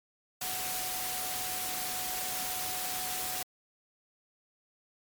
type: tone in noise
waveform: sine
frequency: 740 Hz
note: F#5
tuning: in tune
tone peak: -41 dBFS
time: 0.41-3.43 s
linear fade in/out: 5 ms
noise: white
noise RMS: -35 dBFS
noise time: 0.41-3.43 s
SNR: -9 dB
effects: MP3 96 kbps